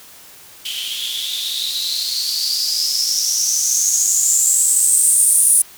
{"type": "noise with band-pass filter sweep", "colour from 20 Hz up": "violet", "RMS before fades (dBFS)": -17, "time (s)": [0.65, 5.62], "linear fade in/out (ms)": 5, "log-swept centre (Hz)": [3000, 9800], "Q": 9.7, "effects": ["white hiss -42 dBFS RMS until 5.77 s"]}